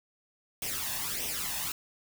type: noise with flanger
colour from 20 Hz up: white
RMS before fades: -34 dBFS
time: 0.62-1.72 s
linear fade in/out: 2 ms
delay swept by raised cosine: 0.34 to 1.15 ms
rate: 1.6 Hz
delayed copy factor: +0.7
effects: none